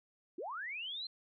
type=linear sweep; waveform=sine; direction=up; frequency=293.7 to 4206 Hz; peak=-39 dBFS; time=0.38-1.07 s; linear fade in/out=5 ms; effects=none